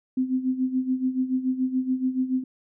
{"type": "tone with tremolo", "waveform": "sine", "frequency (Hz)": 257.9, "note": "C4", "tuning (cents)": -25, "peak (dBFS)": -19, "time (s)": [0.17, 2.44], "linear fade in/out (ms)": 5, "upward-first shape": "sine", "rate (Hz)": 7, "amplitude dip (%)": 75, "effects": []}